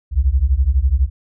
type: beating tone pair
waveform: sine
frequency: 60.5 / 72.5 Hz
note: B1 / D2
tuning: -35 / -22 cents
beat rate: 12 Hz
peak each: -15 dBFS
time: 0.11-1.1 s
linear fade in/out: 50 ms
effects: none